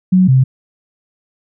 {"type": "tone pair in turn", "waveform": "sine", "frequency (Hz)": [185, 130.81], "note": ["F#3", "C3"], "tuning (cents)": [0, 0], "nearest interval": "tritone", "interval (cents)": 600, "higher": "first", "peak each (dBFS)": -6, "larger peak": "neither", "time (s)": [[0.12, 0.28], [0.28, 0.44]], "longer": "neither", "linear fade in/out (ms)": 10, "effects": []}